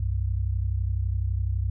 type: tone pair together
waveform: sine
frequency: 64.07 / 96 Hz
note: C2 / G2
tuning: -36 / -36 cents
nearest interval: perfect fifth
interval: 700 cents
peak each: -26 dBFS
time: 0-1.7 s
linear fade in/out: 5 ms
effects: none